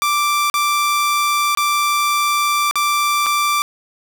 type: tone with dropouts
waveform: sawtooth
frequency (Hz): 1174.7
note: D6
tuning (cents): 0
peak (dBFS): -11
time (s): 0.02-3.62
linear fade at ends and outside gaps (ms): 0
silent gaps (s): 0.499-0.541 / 1.55-1.573 / 2.711-2.756 / 3.262-3.266
effects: none